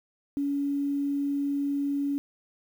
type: tone with quantisation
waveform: sine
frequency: 282.5 Hz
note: C#4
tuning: 33 cents sharp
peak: -25 dBFS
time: 0.37-2.18 s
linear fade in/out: 0 ms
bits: 9
effects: none